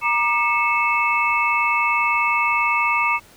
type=tone cluster; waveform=sine; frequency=943 / 1193 / 2189 / 2627 Hz; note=A#5 / D6 / C#7 / E7; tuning=+20 / +27 / -22 / -7 cents; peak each=-22 dBFS; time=0.01-3.2 s; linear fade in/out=50 ms; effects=pink hiss -49 dBFS RMS until 3.36 s